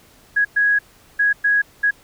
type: tone bursts at uneven times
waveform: sine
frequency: 1661.2 Hz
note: G#6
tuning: in tune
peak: -13 dBFS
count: 5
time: 0.36-0.45 / 0.56-0.79 / 1.19-1.33 / 1.44-1.62 / 1.83-1.91 s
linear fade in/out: 10 ms
effects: pink hiss -51 dBFS RMS until 2.03 s